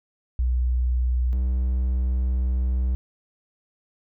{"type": "tone pair in turn", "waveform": ["sine", "triangle"], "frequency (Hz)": [61.74, 63], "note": ["B1", "B1"], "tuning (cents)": [0, 35], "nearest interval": "unison", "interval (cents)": 35, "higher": "second", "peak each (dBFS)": [-19, -18], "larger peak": "second", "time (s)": [[0.39, 1.33], [1.33, 2.95]], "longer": "second", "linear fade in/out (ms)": 0, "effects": []}